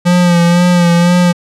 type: tone with vibrato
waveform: square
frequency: 174.61 Hz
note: F3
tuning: in tune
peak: -7 dBFS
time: 0.05-1.33 s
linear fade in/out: 20 ms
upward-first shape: sine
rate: 2 Hz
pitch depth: 35 cents each way
effects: low-pass 9000 Hz 12 dB/octave